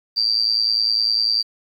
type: tone with amplitude modulation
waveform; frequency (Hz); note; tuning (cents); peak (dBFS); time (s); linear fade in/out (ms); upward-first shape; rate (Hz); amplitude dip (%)
sine; 4699; D8; 0; -12; 0.16-1.43; 20; sine; 110; 95
effects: 8-bit